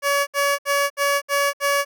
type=tone bursts; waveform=15% pulse; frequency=566 Hz; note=C#5; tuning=36 cents sharp; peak=-11 dBFS; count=6; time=0.02-1.85 s; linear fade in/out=50 ms; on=250 ms; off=66 ms; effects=none